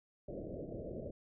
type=low-pass noise; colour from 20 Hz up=white; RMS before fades=-44 dBFS; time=0.28-1.11 s; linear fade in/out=5 ms; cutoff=640 Hz; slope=96 dB/octave; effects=none